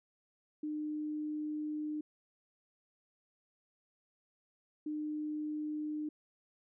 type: tone bursts at uneven times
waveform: sine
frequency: 303 Hz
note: D#4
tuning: 46 cents flat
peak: -35 dBFS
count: 2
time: 0.63-2.01 / 4.86-6.09 s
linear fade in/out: 5 ms
effects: none